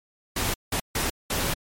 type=noise bursts at uneven times; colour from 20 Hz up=pink; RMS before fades=-26 dBFS; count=4; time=0.36-0.54 / 0.72-0.8 / 0.95-1.1 / 1.3-1.54 s; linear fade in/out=5 ms; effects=MP3 64 kbps